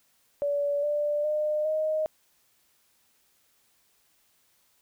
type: tone with pitch steps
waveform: sine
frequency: 574 / 589.8 / 606 / 622.7 Hz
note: D5 / D5 / D#5 / D#5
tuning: -40 / +7 / -46 / +1 cents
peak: -24 dBFS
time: 0.42-2.06 s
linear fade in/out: 0 ms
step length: 410 ms
effects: white hiss -67 dBFS RMS until 4.81 s